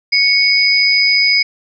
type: tone pair together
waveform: sine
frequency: 2217 / 4977 Hz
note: C#7 / D#8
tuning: 0 / 0 cents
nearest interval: octave + major second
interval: 1400 cents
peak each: -12 dBFS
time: 0.12-1.43 s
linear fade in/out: 10 ms
effects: none